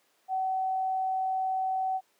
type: tone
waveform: sine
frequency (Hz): 757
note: F#5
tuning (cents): +39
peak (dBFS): -26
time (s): 0.28-2.01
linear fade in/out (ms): 50
effects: pink hiss -68 dBFS RMS until 2.19 s + high-pass 400 Hz 12 dB/octave